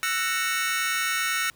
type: chord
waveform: sawtooth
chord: F# dominant seventh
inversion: third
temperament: just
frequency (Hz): 1332 / 1480 / 1850 / 2220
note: E6 / F#6 / A#6 / C#7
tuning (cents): +18 / 0 / -14 / +2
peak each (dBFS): -26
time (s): 0.03-1.5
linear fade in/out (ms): 0
effects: pink hiss -58 dBFS RMS until 1.55 s